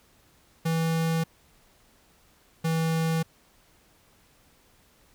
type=tone pair in turn; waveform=square; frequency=163.4 / 162.52 Hz; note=E3 / E3; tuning=-15 / -24 cents; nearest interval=unison; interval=9 cents; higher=first; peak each=-24 dBFS; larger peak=neither; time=0.65-1.24 / 2.64-3.23 s; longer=neither; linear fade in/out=10 ms; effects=pink hiss -61 dBFS RMS until 5.14 s